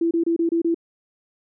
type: tone bursts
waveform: sine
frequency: 334.5 Hz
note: E4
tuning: 25 cents sharp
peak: -17 dBFS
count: 6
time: 0.01-0.745 s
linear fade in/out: 5 ms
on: 100 ms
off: 27 ms
effects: none